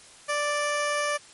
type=tone; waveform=15% pulse; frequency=587.3 Hz; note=D5; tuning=in tune; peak=-18 dBFS; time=0.28-1.18 s; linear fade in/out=20 ms; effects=white hiss -50 dBFS RMS until 1.33 s + MP3 48 kbps